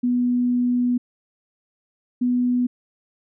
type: tone pair in turn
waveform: sine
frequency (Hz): 245.6 / 246.8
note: B3 / B3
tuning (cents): -9 / -1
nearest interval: unison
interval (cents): 8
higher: second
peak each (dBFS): -17 / -17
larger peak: neither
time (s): 0.03-0.98 / 2.21-2.67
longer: first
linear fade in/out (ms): 10
effects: none